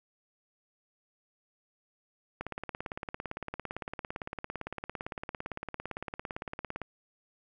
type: click train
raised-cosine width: 0.5 ms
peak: -21 dBFS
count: 79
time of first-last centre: 2.41-6.817 s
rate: 17.7 Hz
effects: none